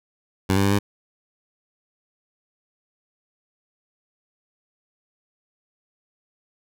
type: tone with pitch steps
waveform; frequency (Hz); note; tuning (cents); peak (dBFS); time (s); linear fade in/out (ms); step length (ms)
15% pulse; 95.2 / 98.7 / 99.4 / 101.4; F#2 / G2 / G2 / G#2; +50 / +12 / +25 / -41; -11; 0.49-0.79; 10; 75
effects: none